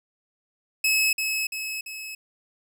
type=tone with echo; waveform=sawtooth; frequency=2580 Hz; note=E7; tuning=38 cents flat; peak=-16 dBFS; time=0.84-1.13 s; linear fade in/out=5 ms; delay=340 ms; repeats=3; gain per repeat=-5 dB; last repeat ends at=2.15 s; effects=none